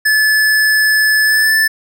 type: tone with pitch glide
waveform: square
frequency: 1729 to 1757.2 Hz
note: A6 to A6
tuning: -31 to -3 cents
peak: -10 dBFS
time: 0.05-1.68 s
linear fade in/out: 10 ms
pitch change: +28 cents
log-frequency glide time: 1.23-1.56 s
effects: none